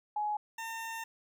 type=tone pair in turn; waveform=sine / 20% pulse; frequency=840 / 907 Hz; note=G#5 / A#5; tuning=+19 / -48 cents; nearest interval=minor second; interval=133 cents; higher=second; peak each=-30 / -33 dBFS; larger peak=first; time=0.16-0.37 / 0.58-1.04 s; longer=second; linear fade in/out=5 ms; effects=none